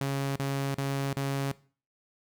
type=tone bursts; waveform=sawtooth; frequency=137.9 Hz; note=C#3; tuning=9 cents flat; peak=-24 dBFS; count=4; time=0.01-1.518 s; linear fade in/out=2 ms; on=350 ms; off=36 ms; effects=noise-tail reverb RT60 0.4 s tail -19 dB re dry